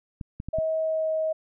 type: clicks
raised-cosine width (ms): 5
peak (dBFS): -21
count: 4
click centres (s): 0.212 / 0.401 / 0.486 / 0.586
type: tone with pitch glide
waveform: sine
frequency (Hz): 638 to 633.2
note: D#5 to D#5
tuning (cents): +43 to +30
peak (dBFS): -23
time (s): 0.53-1.33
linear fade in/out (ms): 10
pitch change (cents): -13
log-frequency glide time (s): 0.79-1.11
effects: none